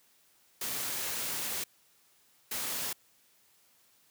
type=noise bursts at uneven times; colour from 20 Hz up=white; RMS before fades=-35 dBFS; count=2; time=0.61-1.64 / 2.51-2.93 s; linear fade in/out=5 ms; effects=white hiss -66 dBFS RMS until 4.1 s + high-pass 80 Hz 12 dB/octave